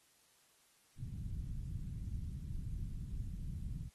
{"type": "low-pass noise", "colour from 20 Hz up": "pink", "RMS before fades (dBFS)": -42, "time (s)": [0.96, 3.9], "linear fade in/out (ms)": 50, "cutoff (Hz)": 170, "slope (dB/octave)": 24, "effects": ["white hiss -70 dBFS RMS until 3.94 s", "AAC 32 kbps"]}